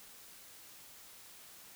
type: silence
effects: white hiss -55 dBFS RMS until 1.75 s